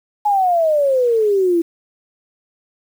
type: exponential sweep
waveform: sine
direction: down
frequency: 847 to 329.6 Hz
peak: -12 dBFS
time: 0.25-1.62 s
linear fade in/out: 10 ms
effects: 7-bit